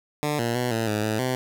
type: tone with pitch steps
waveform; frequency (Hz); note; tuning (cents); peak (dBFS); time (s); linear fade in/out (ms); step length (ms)
10% pulse; 148.7 / 117.5 / 123.6 / 113.2 / 106.2 / 108.8 / 127.9; D3 / A#2 / B2 / A2 / G#2 / A2 / C3; +22 / +14 / +2 / +50 / +39 / -19 / -39; -15; 0.23-1.35; 0; 160
effects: none